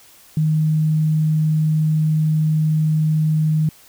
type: tone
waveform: sine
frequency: 155.56 Hz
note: D#3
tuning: in tune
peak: -14 dBFS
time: 0.37-3.69 s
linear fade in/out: 2 ms
effects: white hiss -48 dBFS RMS until 3.88 s